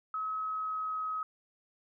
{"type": "tone with pitch glide", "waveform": "sine", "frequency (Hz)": [1281, 1270.7], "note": ["E6", "D#6"], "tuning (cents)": [-50, 36], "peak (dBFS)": -32, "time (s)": [0.14, 1.23], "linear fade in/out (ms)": 2, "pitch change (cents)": -14, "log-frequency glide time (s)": [0.36, 1.02], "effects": []}